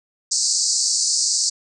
pink band-pass noise, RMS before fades -20 dBFS, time 0.31-1.5 s, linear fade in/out 10 ms, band 4400 to 8400 Hz, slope 96 dB/octave, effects none

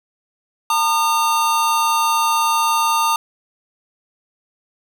square tone pair together, 911 / 1216 Hz, A#5 / D#6, -40 / -40 cents, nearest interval perfect fourth, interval 500 cents, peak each -18 / -19 dBFS, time 0.7-3.16 s, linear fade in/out 2 ms, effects none

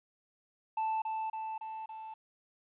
triangle tone with echo, 880 Hz, A5, in tune, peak -28 dBFS, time 0.77-1.02 s, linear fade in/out 5 ms, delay 280 ms, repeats 4, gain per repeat -3 dB, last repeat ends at 2.14 s, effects resampled to 8000 Hz + 11-bit

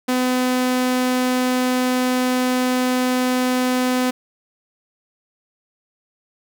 sawtooth tone, 252.8 Hz, B3, 41 cents sharp, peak -13 dBFS, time 0.08-4.11 s, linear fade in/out 10 ms, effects none

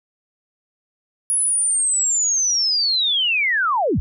sine linear sweep, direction down, 10500 to 36.71 Hz, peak -16 dBFS, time 1.3-4 s, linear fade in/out 0 ms, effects none

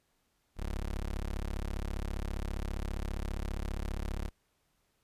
25% pulse tone, 34.94 Hz, C#1, 15 cents sharp, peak -30 dBFS, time 0.56-4.31 s, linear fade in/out 50 ms, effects pink hiss -75 dBFS RMS until 5.03 s + resampled to 32000 Hz

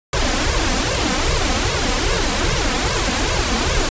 pink noise with flanger, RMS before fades -18 dBFS, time 0.13-3.89 s, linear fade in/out 2 ms, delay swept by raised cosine 1.8 to 4 ms, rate 2.5 Hz, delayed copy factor +1, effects resampled to 16000 Hz

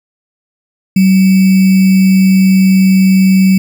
sine tone with sample-and-hold, 189.8 Hz, F#3, 44 cents sharp, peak -4 dBFS, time 0.96-3.58 s, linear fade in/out 5 ms, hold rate 2450 Hz, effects none

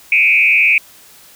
sine tone with frequency modulation, 2409 Hz, D7, 43 cents sharp, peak -8 dBFS, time 0.12-0.78 s, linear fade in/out 2 ms, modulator 138 Hz, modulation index 1.3, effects white hiss -43 dBFS RMS until 1.35 s

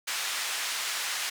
pink band-pass noise, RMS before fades -32 dBFS, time 0.07-1.3 s, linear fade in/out 10 ms, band 1500 to 9700 Hz, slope 12 dB/octave, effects none

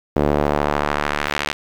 sawtooth tone with band-pass filter sweep, 73.42 Hz, D2, in tune, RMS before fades -20 dBFS, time 0.16-1.53 s, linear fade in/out 5 ms, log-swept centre 430 to 2700 Hz, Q 1, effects 7-bit

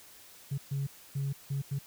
sine tone bursts at uneven times, 138.5 Hz, C#3, 1 cent flat, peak -28 dBFS, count 5, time 0.51-0.58 / 0.71-0.87 / 1.15-1.33 / 1.5-1.62 / 1.71-1.79 s, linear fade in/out 10 ms, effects tanh soft clip ceiling -27 dBFS + white hiss -54 dBFS RMS until 1.86 s

